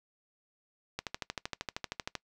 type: click train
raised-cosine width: 0.2 ms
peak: -17 dBFS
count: 16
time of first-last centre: 0.99-2.153 s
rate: 12.9 Hz
effects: noise-tail reverb RT60 0.1 s tail -22 dB re dry